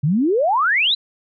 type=exponential sweep; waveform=sine; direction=up; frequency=133.8 to 4130 Hz; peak=-14 dBFS; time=0.03-0.95 s; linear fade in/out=10 ms; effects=none